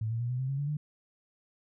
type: tone with pitch steps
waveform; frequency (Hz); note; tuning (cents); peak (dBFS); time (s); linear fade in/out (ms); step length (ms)
sine; 110 / 114.94 / 120.09 / 125.48 / 131.12 / 137 / 143.15 / 149.57; A2 / A#2 / B2 / B2 / C3 / C#3 / D3 / D3; 0 / -24 / -48 / +28 / +4 / -20 / -44 / +32; -29; 0.01-0.77; 5; 95
effects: none